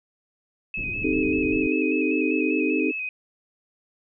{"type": "tone with vibrato", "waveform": "sine", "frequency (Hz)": 2550, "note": "D#7", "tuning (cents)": 42, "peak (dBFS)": -27, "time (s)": [0.74, 3.09], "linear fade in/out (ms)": 2, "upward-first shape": "square", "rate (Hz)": 5.1, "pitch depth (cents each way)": 28}
{"type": "low-pass noise", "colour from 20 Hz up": "pink", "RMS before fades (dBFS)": -35, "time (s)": [0.77, 1.67], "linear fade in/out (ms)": 5, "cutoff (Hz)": 370, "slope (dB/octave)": 24}
{"type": "chord", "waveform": "sine", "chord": "A half-diminished seventh", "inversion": "first", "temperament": "equal", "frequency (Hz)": [261.6, 311.1, 392, 440], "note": ["C4", "Eb4", "G4", "A4"], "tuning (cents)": [0, 0, 0, 0], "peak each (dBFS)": [-26, -24, -28, -29], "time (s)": [1.03, 2.92], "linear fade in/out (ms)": 20}
{"effects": []}